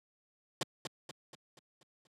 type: noise with echo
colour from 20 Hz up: pink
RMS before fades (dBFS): -32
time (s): 0.61-0.63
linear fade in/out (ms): 2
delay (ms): 240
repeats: 6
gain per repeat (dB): -6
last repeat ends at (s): 2.07
effects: high-pass 150 Hz 12 dB/octave + low-pass 8000 Hz 12 dB/octave